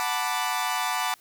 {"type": "chord", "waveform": "sawtooth", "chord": "B minor seventh", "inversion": "second", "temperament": "equal", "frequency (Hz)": [740, 880, 987.8, 1174.7], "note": ["F#5", "A5", "B5", "D6"], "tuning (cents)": [0, 0, 0, 0], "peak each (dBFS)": -27, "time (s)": [0, 1.14], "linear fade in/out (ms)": 0, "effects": ["white hiss -57 dBFS RMS until 1.2 s"]}